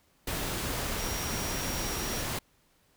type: tone in noise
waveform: sine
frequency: 5650 Hz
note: F8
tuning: 19 cents sharp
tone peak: -40 dBFS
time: 0.99-2.22 s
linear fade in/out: 5 ms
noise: pink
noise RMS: -33 dBFS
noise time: 0.27-2.39 s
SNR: -10 dB
effects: pink hiss -67 dBFS RMS until 2.96 s